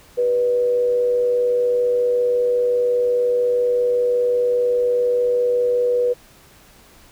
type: tone with frequency modulation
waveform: sine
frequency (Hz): 489.7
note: B4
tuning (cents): -15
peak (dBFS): -15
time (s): 0.17-6.14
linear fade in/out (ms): 20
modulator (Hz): 105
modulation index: 0.25
effects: pink hiss -49 dBFS RMS until 7.11 s